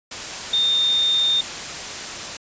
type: tone in noise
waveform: sine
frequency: 3637 Hz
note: A#7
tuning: 43 cents flat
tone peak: -16 dBFS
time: 0.53-1.41 s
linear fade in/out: 5 ms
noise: white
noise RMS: -30 dBFS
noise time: 0.11-2.37 s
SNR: +11 dB
effects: resampled to 16000 Hz